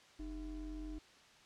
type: ring-modulated tone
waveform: triangle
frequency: 176.6 Hz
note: F3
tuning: 20 cents sharp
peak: -37 dBFS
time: 0.19-0.99 s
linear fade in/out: 10 ms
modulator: 131 Hz
effects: white hiss -62 dBFS RMS until 1.45 s + low-pass 5000 Hz 12 dB/octave